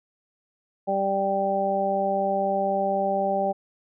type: harmonic tone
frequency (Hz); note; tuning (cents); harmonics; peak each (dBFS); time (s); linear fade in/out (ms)
196; G3; 0; 1 / 2 / 3 / 4; -31 / -31 / -25 / -25; 0.87-3.53; 20
effects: none